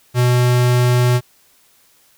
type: tone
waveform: square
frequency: 123.47 Hz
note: B2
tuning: in tune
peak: -12 dBFS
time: 0.14-1.21 s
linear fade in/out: 50 ms
effects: white hiss -54 dBFS RMS until 2.17 s